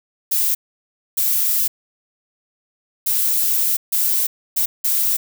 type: noise bursts at uneven times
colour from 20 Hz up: violet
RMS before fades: -18 dBFS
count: 6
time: 0.31-0.55 / 1.17-1.68 / 3.06-3.77 / 3.92-4.27 / 4.56-4.66 / 4.84-5.17 s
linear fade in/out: 10 ms
effects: none